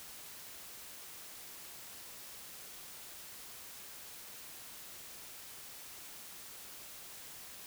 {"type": "silence", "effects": ["white hiss -50 dBFS RMS until 7.66 s"]}